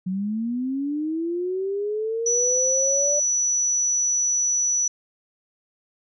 sine linear sweep, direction up, 180.8 to 587.3 Hz, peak -23 dBFS, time 0.06-3.2 s, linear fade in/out 10 ms
sine tone, 5920 Hz, F#8, in tune, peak -19 dBFS, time 2.26-4.88 s, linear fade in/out 5 ms
effects none

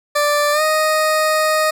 20% pulse tone with pitch glide, 587.3 to 622.2 Hz, D5 to D#5, 0 to 0 cents, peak -9 dBFS, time 0.15-1.71 s, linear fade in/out 10 ms, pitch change +100 cents, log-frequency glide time 0.52-0.62 s, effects none

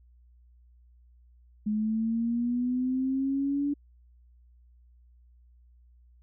sine linear sweep, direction up, 209.9 to 288.7 Hz, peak -25 dBFS, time 1.66-3.74 s, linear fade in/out 10 ms, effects added 60 Hz sine -55 dBFS peak until 6.22 s

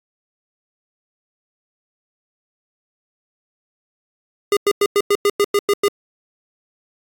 square tone bursts, 406.9 Hz, G#4, 35 cents flat, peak -13 dBFS, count 10, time 4.52-5.882 s, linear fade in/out 2 ms, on 48 ms, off 98 ms, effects AAC 64 kbps

